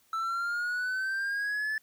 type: exponential sweep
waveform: triangle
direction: up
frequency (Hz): 1318.5 to 1750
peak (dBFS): -27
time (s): 0.13-1.78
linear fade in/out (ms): 2
effects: white hiss -66 dBFS RMS until 1.82 s